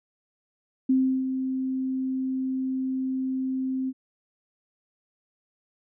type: tone with ADSR envelope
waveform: sine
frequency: 261.6 Hz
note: C4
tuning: in tune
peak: -17 dBFS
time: 0.89-3.93 s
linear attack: 8 ms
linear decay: 340 ms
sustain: -8 dB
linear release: 45 ms
effects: none